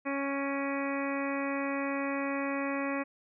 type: harmonic tone with a mistuned harmonic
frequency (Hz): 277.2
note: C#4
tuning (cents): 0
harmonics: 1 / 2 / 3 / 4 / 5 / 6 / 7 / 8 / 9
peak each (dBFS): -33 / -36 / -43 / -39 / -45 / -44 / -41 / -44 / -43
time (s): 0.05-3.04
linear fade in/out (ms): 20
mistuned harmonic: 8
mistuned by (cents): +30
effects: none